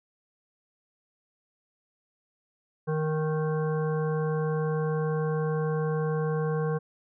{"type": "harmonic tone", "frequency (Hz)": 155.56, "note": "D#3", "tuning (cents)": 0, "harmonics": [1, 3, 5, 7, 9, 10], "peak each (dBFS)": [-27, -29, -40, -39, -48, -43], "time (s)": [2.87, 6.79], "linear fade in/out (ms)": 20, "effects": []}